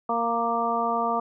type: harmonic tone with a mistuned harmonic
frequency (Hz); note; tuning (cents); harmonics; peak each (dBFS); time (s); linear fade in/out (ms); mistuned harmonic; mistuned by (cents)
232.2; A#3; -7; 1 / 2 / 3 / 4 / 5; -32 / -31 / -27 / -29 / -27; 0.09-1.2; 5; 5; +22
effects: none